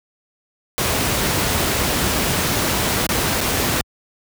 pink noise with dropouts, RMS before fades -19 dBFS, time 0.78-3.81 s, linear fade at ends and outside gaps 0 ms, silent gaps 3.066-3.091 / 3.406-3.412 s, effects high-pass 60 Hz 12 dB/octave

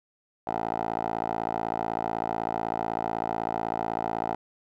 10% pulse tone with band-pass filter, 56 Hz, A1, 31 cents sharp, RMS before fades -30 dBFS, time 0.47-4.35 s, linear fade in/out 5 ms, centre 720 Hz, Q 3.1, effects none

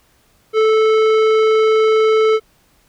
sine tone with tanh clipping, 437.8 Hz, A4, 9 cents flat, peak -12 dBFS, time 0.53-2.4 s, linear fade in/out 50 ms, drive 15 dB, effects pink hiss -56 dBFS RMS until 2.88 s

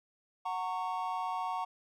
triangle chord, F# major, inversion none, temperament equal with one note detuned, 740 / 916.8 / 1108.7 Hz, F#5 / A#5 / C#6, 0 / -29 / 0 cents, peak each -35 / -35 / -36 dBFS, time 0.45-1.65 s, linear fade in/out 10 ms, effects none

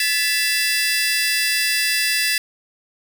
sawtooth tone cluster, 1722 / 1989 / 2667 / 4791 Hz, A6 / B6 / E7 / D8, -38 / +12 / +20 / +34 cents, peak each -20 dBFS, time 0-2.38 s, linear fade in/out 2 ms, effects 8-bit

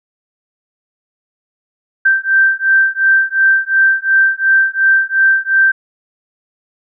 sine beating tone pair, 1564 / 1566.8 Hz, G6 / G6, -4 / -1 cents, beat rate 2.8 Hz, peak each -12 dBFS, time 2.05-5.72 s, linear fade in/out 10 ms, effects none

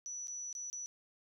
sine tone with dropouts, 5920 Hz, F#8, in tune, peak -40 dBFS, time 0.06-0.86 s, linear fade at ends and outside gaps 0 ms, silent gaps 0.272-0.281 / 0.528-0.551 / 0.7-0.729 s, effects none

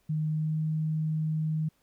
sine tone with pitch glide, 154.8 to 156.42 Hz, D#3 to D#3, -9 to +10 cents, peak -26 dBFS, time 0.09-1.69 s, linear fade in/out 10 ms, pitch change +19 cents, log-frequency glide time 0.29-0.58 s, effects pink hiss -70 dBFS RMS until 1.82 s

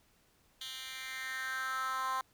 10% pulse tone with high-pass filter sweep, 261.6 Hz, C4, in tune, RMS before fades -38 dBFS, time 0.61-2.21 s, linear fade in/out 2 ms, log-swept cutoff 3100 to 980 Hz, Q 4.4, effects pink hiss -69 dBFS RMS until 2.33 s

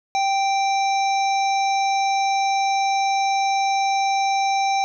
harmonic tone, 784 Hz, G5, in tune, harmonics 1 / 3 / 5 / 7 / 8, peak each -18 / -28 / -32 / -35 / -36 dBFS, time 0.15-4.84 s, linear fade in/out 0 ms, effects none

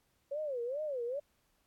sine tone with vibrato, 539 Hz, C#5, 49 cents flat, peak -34 dBFS, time 0.31-1.2 s, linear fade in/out 10 ms, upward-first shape sine, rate 2.4 Hz, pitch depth 240 cents each way, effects pink hiss -75 dBFS RMS until 1.66 s + AAC 64 kbps

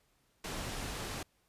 pink low-pass noise, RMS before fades -40 dBFS, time 0.44-1.23 s, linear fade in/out 5 ms, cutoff 9800 Hz, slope 12 dB/octave, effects pink hiss -73 dBFS RMS until 1.48 s + resampled to 32000 Hz

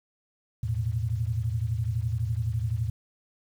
sine chord, E suspended fourth, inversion none, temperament equal with one note detuned, 82.41 / 111.6 / 123.47 Hz, E2 / A2 / B2, 0 / +25 / 0 cents, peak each -32 / -27 / -33 dBFS, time 0.63-2.9 s, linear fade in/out 5 ms, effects 9-bit

